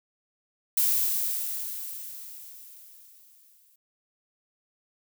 violet noise with exponential decay, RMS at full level -22 dBFS, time 0.77-3.76 s, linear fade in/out 5 ms, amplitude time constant 650 ms, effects none

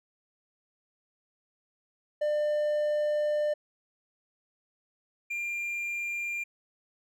triangle tone pair in turn, 598 / 2392 Hz, D5 / D7, +31 / +31 cents, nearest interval 2 octaves, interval 2400 cents, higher second, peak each -23 / -29 dBFS, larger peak first, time 2.21-3.54 / 5.3-6.44 s, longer first, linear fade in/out 10 ms, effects none

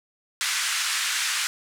pink band-pass noise, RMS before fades -26 dBFS, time 0.41-1.47 s, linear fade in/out 0 ms, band 1400 to 10000 Hz, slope 24 dB/octave, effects none

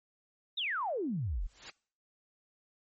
sine exponential sweep, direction down, 3888 to 34.25 Hz, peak -31 dBFS, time 0.57-1.47 s, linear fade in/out 10 ms
white noise with exponential growth, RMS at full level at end -40 dBFS, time 1.41-1.7 s, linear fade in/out 1 ms, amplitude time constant 62 ms
effects noise-tail reverb RT60 0.5 s tail -25 dB re dry + MP3 32 kbps

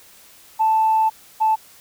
sine tone pair in turn, 880 / 876.1 Hz, A5 / A5, 0 / -8 cents, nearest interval unison, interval 8 cents, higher first, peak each -13 dBFS, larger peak neither, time 0.59-1.1 / 1.4-1.56 s, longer first, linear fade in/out 20 ms, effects tanh soft clip ceiling -9 dBFS + white hiss -48 dBFS RMS until 1.8 s

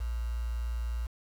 sine tone with quantisation, 58.27 Hz, A#1, in tune, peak -30 dBFS, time 0-1.07 s, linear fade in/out 10 ms, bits 8, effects none

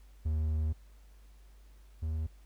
triangle tone pair in turn, 77.78 / 78.91 Hz, D#2 / D#2, 0 / +25 cents, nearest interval unison, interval 25 cents, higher second, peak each -26 / -29 dBFS, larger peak first, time 0.25-0.73 / 2.02-2.27 s, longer first, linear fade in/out 10 ms, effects added 50 Hz sine -53 dBFS peak until 2.45 s + pink hiss -68 dBFS RMS until 2.45 s

